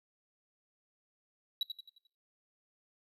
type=tone with echo; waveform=triangle; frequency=3900 Hz; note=B7; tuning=23 cents flat; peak=-28 dBFS; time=1.61-1.63 s; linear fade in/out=2 ms; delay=88 ms; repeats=5; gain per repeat=-7 dB; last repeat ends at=2.07 s; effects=noise-tail reverb RT60 0.5 s tail -21 dB re dry + resampled to 32000 Hz